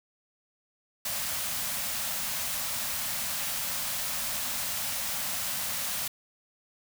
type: band-stop noise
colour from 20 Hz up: white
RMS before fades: -32 dBFS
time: 1.05-6.08 s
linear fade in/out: 5 ms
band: 270 to 510 Hz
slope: 96 dB/octave
effects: none